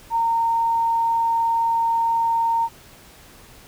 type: tone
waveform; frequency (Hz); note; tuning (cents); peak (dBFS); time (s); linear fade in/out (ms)
sine; 919; A#5; -25; -17; 0.1-2.69; 50
effects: pink hiss -47 dBFS RMS until 3.67 s